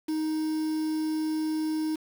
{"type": "tone with quantisation", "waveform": "triangle", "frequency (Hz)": 312.7, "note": "D#4", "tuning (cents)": 9, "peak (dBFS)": -24, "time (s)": [0.08, 1.96], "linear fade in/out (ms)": 10, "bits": 7, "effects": []}